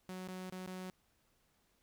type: tone with dropouts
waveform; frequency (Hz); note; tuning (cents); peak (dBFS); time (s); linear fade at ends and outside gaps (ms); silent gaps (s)
sawtooth; 185; F#3; 0; -39; 0.09-0.9; 0; 0.276-0.286 / 0.498-0.524 / 0.662-0.674
effects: pink hiss -75 dBFS RMS until 1.82 s